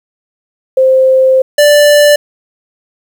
sine / square tone pair in turn, 523.3 / 587.4 Hz, C5 / D5, 0 / 0 cents, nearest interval major second, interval 200 cents, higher second, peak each -4 dBFS, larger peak neither, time 0.77-1.42 / 1.58-2.16 s, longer first, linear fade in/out 5 ms, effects 7-bit

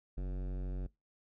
sine tone with hard clipping, 46.32 Hz, F#1, 3 cents sharp, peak -37 dBFS, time 0.17-0.87 s, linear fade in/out 10 ms, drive 17 dB, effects noise-tail reverb RT60 0.2 s tail -22 dB re dry

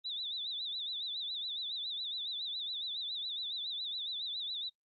sine tone with vibrato, 3714 Hz, A#7, 7 cents flat, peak -36 dBFS, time 0.04-4.7 s, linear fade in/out 20 ms, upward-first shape sine, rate 7.2 Hz, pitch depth 130 cents each way, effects noise-tail reverb RT60 0.1 s tail -24 dB re dry + Opus 32 kbps

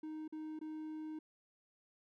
triangle tone with dropouts, 311.1 Hz, D#4, in tune, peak -40 dBFS, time 0.03-1.19 s, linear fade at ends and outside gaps 5 ms, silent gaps 0.279-0.324 / 0.591-0.612 s, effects none

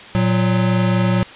square tone pair together, 115.29 / 184 Hz, A#2 / F#3, -19 / -9 cents, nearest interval minor sixth, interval 810 cents, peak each -18 / -17 dBFS, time 0.15-1.23 s, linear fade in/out 0 ms, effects white hiss -37 dBFS RMS until 1.35 s + resampled to 8000 Hz

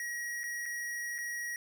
square tone with dropouts, 1903 Hz, A#6, 35 cents sharp, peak -36 dBFS, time 0-1.56 s, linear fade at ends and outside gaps 1 ms, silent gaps 0.434-0.439 / 0.657-0.661 / 1.182-1.186 s, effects none

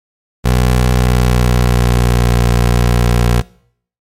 20% pulse tone with pitch glide, 62 to 59.65 Hz, B1 to A#1, +7 to +41 cents, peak -4 dBFS, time 0.44-3.42 s, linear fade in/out 20 ms, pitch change -66 cents, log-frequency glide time 0.93-2.33 s, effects noise-tail reverb RT60 0.6 s tail -22 dB re dry + MP3 64 kbps

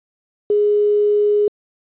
sine tone with quantisation, 415.3 Hz, G#4, in tune, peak -12 dBFS, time 0.5-1.48 s, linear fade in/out 2 ms, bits 7, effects resampled to 8000 Hz

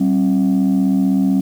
sine tone pair together, 192.58 / 268.6 Hz, G3 / C4, -30 / +46 cents, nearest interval tritone, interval 576 cents, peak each -13 dBFS, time 0-1.41 s, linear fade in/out 10 ms, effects tanh soft clip ceiling -9 dBFS + 7-bit

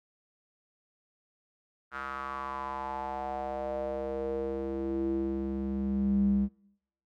square tone with band-pass filter sweep, 67.1 Hz, C2, 44 cents sharp, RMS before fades -32 dBFS, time 1.91-6.49 s, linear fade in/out 50 ms, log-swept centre 1400 to 180 Hz, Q 5.3, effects noise-tail reverb RT60 0.8 s tail -24 dB re dry

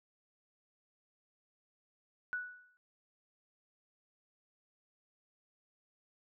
sine tone with exponential decay, 1476 Hz, F#6, 5 cents flat, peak -32 dBFS, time 2.33-2.77 s, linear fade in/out 0 ms, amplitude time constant 95 ms, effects none

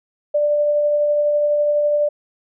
sine tone with tremolo, 590 Hz, D5, 8 cents sharp, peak -13 dBFS, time 0.34-2.09 s, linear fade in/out 10 ms, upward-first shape triangle, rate 12 Hz, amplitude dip 25%, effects none

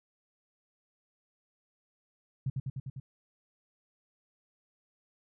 sine tone with echo, 132.2 Hz, C3, 18 cents sharp, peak -28 dBFS, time 2.46-2.5 s, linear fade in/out 5 ms, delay 100 ms, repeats 5, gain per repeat -2 dB, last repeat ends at 3 s, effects none

